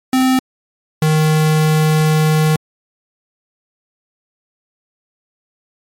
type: tone pair in turn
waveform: square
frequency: 259.2 / 155.44 Hz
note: C4 / D#3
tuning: -16 / -1 cents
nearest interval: major sixth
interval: 885 cents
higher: first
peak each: -11 / -11 dBFS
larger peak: neither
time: 0.13-0.39 / 1.02-2.56 s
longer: second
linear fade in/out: 2 ms
effects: MP3 64 kbps